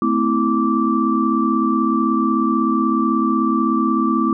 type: tone cluster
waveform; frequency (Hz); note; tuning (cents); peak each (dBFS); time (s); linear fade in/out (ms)
sine; 220.6 / 256.8 / 327.4 / 1167; A3 / C4 / E4 / D6; +5 / -32 / -12 / -11; -20; 0.02-4.33; 2
effects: none